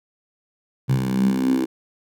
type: tone with high-pass filter sweep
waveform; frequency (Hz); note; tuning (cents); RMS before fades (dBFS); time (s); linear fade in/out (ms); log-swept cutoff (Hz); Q
10% pulse; 64.7; C2; -19; -20; 0.88-1.66; 20; 130 to 310; 9.1
effects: none